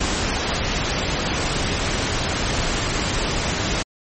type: noise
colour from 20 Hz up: pink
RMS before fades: -22 dBFS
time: 0-3.83 s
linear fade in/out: 10 ms
effects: MP3 32 kbps